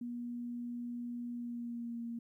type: tone with pitch glide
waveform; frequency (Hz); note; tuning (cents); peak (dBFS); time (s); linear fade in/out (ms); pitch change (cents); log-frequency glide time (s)
sine; 240.4 to 233.7; B3 to A#3; -46 to +5; -38; 0.01-2.19; 5; -49; 1.32-2.02
effects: 13-bit